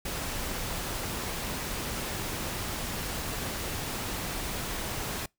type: noise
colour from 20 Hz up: pink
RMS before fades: -34 dBFS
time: 0.05-5.26 s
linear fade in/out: 5 ms
effects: noise-tail reverb RT60 0.2 s tail -26 dB re dry